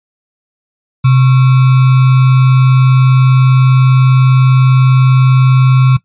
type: tone with sample-and-hold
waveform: sine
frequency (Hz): 130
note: C3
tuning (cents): -11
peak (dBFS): -4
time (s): 1.04-5.97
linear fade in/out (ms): 10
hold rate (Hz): 1225
effects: noise-tail reverb RT60 0.1 s tail -17 dB re dry + resampled to 8000 Hz